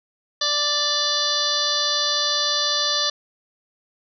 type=harmonic tone; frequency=587.3 Hz; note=D5; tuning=in tune; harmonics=1 / 2 / 3 / 5 / 6 / 7 / 8 / 9 / 10; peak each=-31 / -29 / -30 / -34 / -24 / -26 / -25 / -35 / -31 dBFS; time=0.41-3.1 s; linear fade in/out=5 ms; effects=none